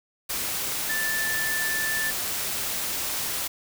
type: tone in noise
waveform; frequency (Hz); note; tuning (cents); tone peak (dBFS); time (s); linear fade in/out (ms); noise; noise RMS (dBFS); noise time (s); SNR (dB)
sine; 1760; A6; 0; -26; 0.89-2.11; 10; white; -29; 0.29-3.48; 0
effects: none